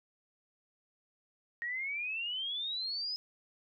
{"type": "exponential sweep", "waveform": "sine", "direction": "up", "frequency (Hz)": [1864.7, 5120], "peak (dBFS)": -34, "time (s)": [1.62, 3.16], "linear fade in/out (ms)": 0, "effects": []}